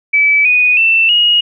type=tone with pitch steps; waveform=sine; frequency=2300 / 2479 / 2673 / 2881 Hz; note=D7 / D#7 / E7 / F#7; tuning=-37 / -7 / +23 / -47 cents; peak=-7 dBFS; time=0.13-1.41 s; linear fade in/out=10 ms; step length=320 ms; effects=none